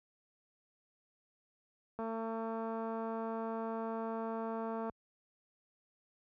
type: click train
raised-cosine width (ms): 1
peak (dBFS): -27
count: 655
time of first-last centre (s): 1.99-4.897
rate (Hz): 225
effects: high-pass 60 Hz 12 dB/octave